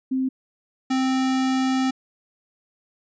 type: tone pair in turn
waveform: sine / square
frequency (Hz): 261.6 / 261.6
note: C4 / C4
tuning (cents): 0 / 0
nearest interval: unison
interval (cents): 0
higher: neither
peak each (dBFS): -20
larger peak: neither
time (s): 0.11-0.29 / 0.9-1.91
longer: second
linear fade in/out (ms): 10
effects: resampled to 16000 Hz